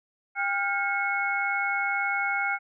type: tone cluster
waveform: sine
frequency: 799 / 1407 / 1577 / 2191 Hz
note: G5 / F6 / G6 / C#7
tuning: +33 / +12 / +10 / -21 cents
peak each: -30 / -29 / -36 / -28 dBFS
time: 0.35-2.59 s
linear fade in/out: 50 ms
effects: none